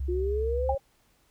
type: tone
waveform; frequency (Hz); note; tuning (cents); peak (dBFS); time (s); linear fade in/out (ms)
sine; 67.5; C#2; -45; -28; 0-0.75; 5
type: exponential sweep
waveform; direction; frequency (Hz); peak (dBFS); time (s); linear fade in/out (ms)
sine; up; 349.2 to 558; -27; 0.08-0.78; 10
type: tone with exponential decay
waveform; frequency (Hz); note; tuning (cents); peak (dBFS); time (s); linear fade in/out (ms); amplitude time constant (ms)
sine; 802; G5; +39; -21; 0.69-0.8; 5; 22
effects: pink hiss -66 dBFS RMS until 1.3 s